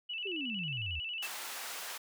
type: tone with vibrato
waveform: sine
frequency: 2794 Hz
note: F7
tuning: in tune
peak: -36 dBFS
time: 0.09-1.27 s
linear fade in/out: 10 ms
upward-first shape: square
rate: 11 Hz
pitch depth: 84 cents each way
type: exponential sweep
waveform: sine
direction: down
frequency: 415.3 to 71.3 Hz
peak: -38 dBFS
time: 0.25-1 s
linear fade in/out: 10 ms
type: high-pass noise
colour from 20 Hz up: pink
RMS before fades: -42 dBFS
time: 1.22-1.98 s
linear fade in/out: 10 ms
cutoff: 910 Hz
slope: 12 dB/octave
effects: none